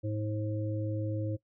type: harmonic tone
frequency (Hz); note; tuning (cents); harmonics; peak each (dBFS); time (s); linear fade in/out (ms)
106.6; G#2; +46; 1 / 3 / 5; -32 / -37 / -39; 0.03-1.37; 20
effects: noise-tail reverb RT60 0.1 s tail -18 dB re dry